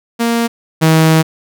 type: tone pair in turn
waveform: sawtooth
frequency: 233 / 159.84 Hz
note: A#3 / D#3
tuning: -1 / +47 cents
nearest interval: perfect fifth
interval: 652 cents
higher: first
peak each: -8 / -3 dBFS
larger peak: second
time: 0.19-0.48 / 0.81-1.23 s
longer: second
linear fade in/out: 20 ms
effects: none